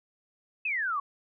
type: exponential sweep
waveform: sine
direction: down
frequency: 2645 to 1088 Hz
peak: -27 dBFS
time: 0.65-1 s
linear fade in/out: 5 ms
effects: none